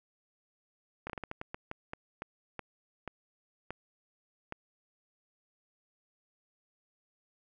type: slowing click train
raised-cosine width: 0.5 ms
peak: -23 dBFS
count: 15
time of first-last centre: 1.07-4.524 s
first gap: 27 ms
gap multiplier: 1.3
effects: none